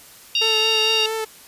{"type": "harmonic tone", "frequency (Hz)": 932.3, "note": "A#5", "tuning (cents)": 0, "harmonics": [3, 4, 5, 6], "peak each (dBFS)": [-19, -22, -26, -30], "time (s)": [0.35, 1.06], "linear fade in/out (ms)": 2}
{"type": "tone with vibrato", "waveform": "sawtooth", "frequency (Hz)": 440, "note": "A4", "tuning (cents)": 0, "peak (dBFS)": -19, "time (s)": [0.41, 1.25], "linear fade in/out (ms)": 10, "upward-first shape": "sine", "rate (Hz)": 4.4, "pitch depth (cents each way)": 19}
{"effects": ["white hiss -45 dBFS RMS until 1.47 s", "resampled to 32000 Hz"]}